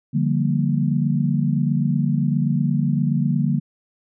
sine chord, G minor seventh, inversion second, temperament equal, 146.83 / 174.61 / 196 / 233.1 Hz, D3 / F3 / G3 / Bb3, 0 / 0 / 0 / 0 cents, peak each -20 / -24 / -25 / -23 dBFS, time 0.13-3.6 s, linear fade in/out 20 ms, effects none

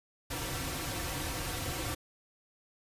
pink noise with comb filter, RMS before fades -36 dBFS, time 0.3-1.95 s, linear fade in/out 10 ms, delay 4.8 ms, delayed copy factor -0.8, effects resampled to 32000 Hz

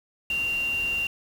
sine tone in noise, 2771 Hz, F7, 14 cents flat, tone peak -24 dBFS, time 0.3-1.07 s, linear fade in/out 2 ms, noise pink, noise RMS -41 dBFS, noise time 0.3-1.07 s, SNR +14 dB, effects none

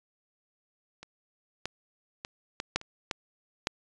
clicks, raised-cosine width 0.2 ms, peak -27 / -15 / -19 / -15 / -8 / -27 / -13 / -10 dBFS, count 8, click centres 1.03 / 1.656 / 2.249 / 2.601 / 2.76 / 2.814 / 3.112 / 3.671 s, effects resampled to 22050 Hz

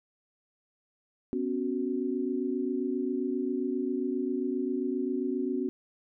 sine chord, B suspended second, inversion none, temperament equal with one note detuned, 249.7 / 277.2 / 370 Hz, B3 / C#4 / F#4, +19 / 0 / 0 cents, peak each -32 dBFS, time 1.33-5.69 s, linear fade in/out 0 ms, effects none

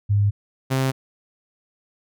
sine / sawtooth tone pair in turn, 102 / 132.48 Hz, G#2 / C3, -31 / +22 cents, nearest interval perfect fourth, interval 453 cents, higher second, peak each -15 dBFS, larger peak neither, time 0.09-0.31 / 0.7-0.92 s, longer neither, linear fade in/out 20 ms, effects none

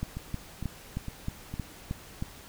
two click trains, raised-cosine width 5 ms, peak -19 / -23 dBFS, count 8 / 4, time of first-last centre 0.03-2.224 / 0.17-1.54 s, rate 3.19 / 2.19 Hz, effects pink hiss -49 dBFS RMS until 2.48 s

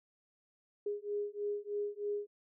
sine beating tone pair, 410.3 / 413.5 Hz, G#4 / G#4, -21 / -8 cents, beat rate 3.2 Hz, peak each -38 / -38 dBFS, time 0.86-2.27 s, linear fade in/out 5 ms, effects none

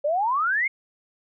sine exponential sweep, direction up, 561 to 2210 Hz, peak -20 dBFS, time 0.04-0.68 s, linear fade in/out 10 ms, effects none

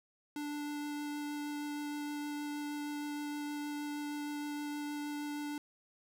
square tone with vibrato, 293.7 Hz, D4, in tune, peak -38 dBFS, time 0.36-5.58 s, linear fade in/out 2 ms, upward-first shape triangle, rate 6.4 Hz, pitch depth 8 cents each way, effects none

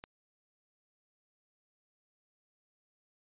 click, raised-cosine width 0.3 ms, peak -28 dBFS, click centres 0.039 s, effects resampled to 8000 Hz

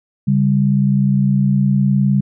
sine tone pair together, 138.59 / 198.2 Hz, C#3 / G3, 0 / +19 cents, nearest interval tritone, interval 619 cents, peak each -14 dBFS, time 0.27-2.21 s, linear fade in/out 10 ms, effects none

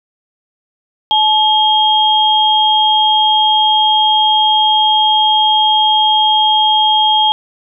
sine tone pair together, 860 / 3240 Hz, A5 / G#7, -40 / -43 cents, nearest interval octave + major seventh, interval 2297 cents, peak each -11 dBFS, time 1.11-7.32 s, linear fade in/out 0 ms, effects none

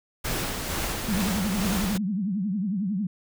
pink noise with tremolo, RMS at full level -28 dBFS, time 0.24-1.98 s, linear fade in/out 10 ms, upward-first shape sine, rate 2.2 Hz, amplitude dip 35%
sine tone with vibrato, 197.4 Hz, G3, 12 cents sharp, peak -24 dBFS, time 1.08-3.07 s, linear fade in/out 5 ms, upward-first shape triangle, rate 11 Hz, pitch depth 220 cents each way
effects none

